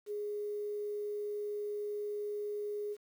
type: tone with quantisation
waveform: sine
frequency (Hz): 415.3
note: G#4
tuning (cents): 0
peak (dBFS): -35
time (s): 0.06-2.97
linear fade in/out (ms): 50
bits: 10
effects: none